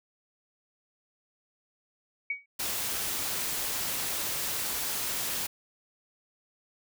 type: tone with exponential decay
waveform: sine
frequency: 2253 Hz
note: C#7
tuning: 28 cents sharp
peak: -25 dBFS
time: 2.3-2.46 s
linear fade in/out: 5 ms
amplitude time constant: 33 ms
type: noise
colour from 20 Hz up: white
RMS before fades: -32 dBFS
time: 2.59-5.47 s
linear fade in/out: 10 ms
effects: none

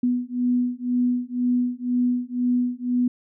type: beating tone pair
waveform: sine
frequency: 245.6 / 247.6 Hz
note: B3 / B3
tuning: -9 / +5 cents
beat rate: 2 Hz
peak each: -23 dBFS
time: 0.03-3.08 s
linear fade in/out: 5 ms
effects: none

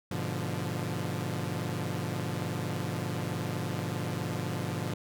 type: chord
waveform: sawtooth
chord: G# diminished seventh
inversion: none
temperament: equal with one note detuned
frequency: 102.28 / 123.47 / 146.83 / 174.61 Hz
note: G#2 / B2 / D3 / F3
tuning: -26 / 0 / 0 / 0 cents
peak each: -33 dBFS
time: 0.11-4.94 s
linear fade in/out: 5 ms
effects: none

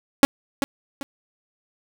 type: tone with echo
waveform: sawtooth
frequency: 277.2 Hz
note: C#4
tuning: in tune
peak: -5 dBFS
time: 0.23-0.25 s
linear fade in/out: 0 ms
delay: 390 ms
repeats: 2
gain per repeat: -10 dB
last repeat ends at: 1.03 s
effects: none

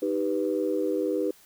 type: chord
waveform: sine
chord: Eb augmented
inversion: none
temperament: equal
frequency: 311.1 / 392 / 493.9 Hz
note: Eb4 / G4 / B4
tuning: 0 / 0 / 0 cents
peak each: -28 dBFS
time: 0.02-1.31 s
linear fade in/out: 5 ms
effects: tanh soft clip ceiling -14 dBFS + white hiss -56 dBFS RMS until 1.45 s

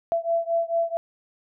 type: beating tone pair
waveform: sine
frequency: 669 / 673.5 Hz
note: E5 / E5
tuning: +25 / +37 cents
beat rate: 4.5 Hz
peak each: -24 / -25 dBFS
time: 0.12-0.97 s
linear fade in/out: 0 ms
effects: none

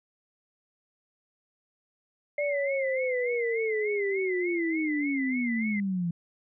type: tone with vibrato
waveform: sine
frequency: 2093 Hz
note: C7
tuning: in tune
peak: -32 dBFS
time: 2.38-5.8 s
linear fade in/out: 2 ms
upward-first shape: sine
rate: 3.4 Hz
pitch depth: 100 cents each way
type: linear sweep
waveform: sine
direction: down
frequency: 587.3 to 166.9 Hz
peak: -26 dBFS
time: 2.38-6.11 s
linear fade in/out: 5 ms
effects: none

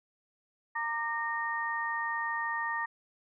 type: tone cluster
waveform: sine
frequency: 922 / 1189 / 1847 Hz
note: A#5 / D6 / A#6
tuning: -19 / +21 / -16 cents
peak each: -35 / -37 / -33 dBFS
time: 0.75-2.86 s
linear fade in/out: 10 ms
effects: none

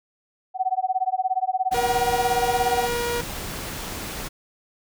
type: tone with tremolo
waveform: sine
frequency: 750 Hz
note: F#5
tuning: 23 cents sharp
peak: -17 dBFS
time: 0.54-2.88 s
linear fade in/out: 50 ms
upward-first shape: sine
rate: 17 Hz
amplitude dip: 100%
type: noise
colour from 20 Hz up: pink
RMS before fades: -32 dBFS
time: 1.71-4.29 s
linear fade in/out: 20 ms
type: tone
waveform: sawtooth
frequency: 477 Hz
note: A#4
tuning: 40 cents sharp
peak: -20 dBFS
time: 1.74-3.21 s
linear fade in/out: 5 ms
effects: none

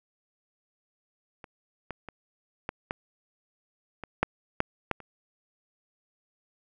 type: clicks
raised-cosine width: 0.5 ms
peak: -28 / -20 / -25 / -16 / -15 / -22 / -7 / -8 / -11 / -30 dBFS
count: 10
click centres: 1.442 / 1.907 / 2.087 / 2.691 / 2.909 / 4.037 / 4.23 / 4.604 / 4.913 / 5.003 s
effects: none

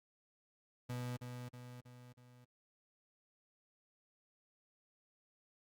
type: tone with echo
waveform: 35% pulse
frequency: 123.47 Hz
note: B2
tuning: in tune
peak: -38 dBFS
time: 0.89-1.17 s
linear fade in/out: 10 ms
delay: 320 ms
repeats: 4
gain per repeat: -5 dB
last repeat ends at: 2.45 s
effects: Opus 48 kbps

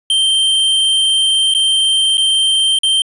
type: tone with dropouts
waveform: square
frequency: 3138 Hz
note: G7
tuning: 1 cent sharp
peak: -11 dBFS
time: 0.1-3.02 s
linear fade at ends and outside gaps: 2 ms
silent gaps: 1.539-1.548 / 2.172-2.179 / 2.788-2.833 s
effects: resampled to 24000 Hz

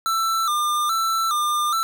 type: tone with vibrato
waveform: square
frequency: 1265 Hz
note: D#6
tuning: 28 cents sharp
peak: -20 dBFS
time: 0.06-1.83 s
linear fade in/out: 0 ms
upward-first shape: square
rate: 1.2 Hz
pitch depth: 90 cents each way
effects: none

